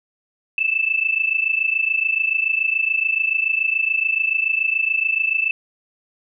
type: tone pair together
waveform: sine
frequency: 2622 / 2649 Hz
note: E7 / E7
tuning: -10 / +8 cents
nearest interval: unison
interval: 18 cents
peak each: -20 dBFS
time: 0.58-5.51 s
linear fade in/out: 2 ms
effects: none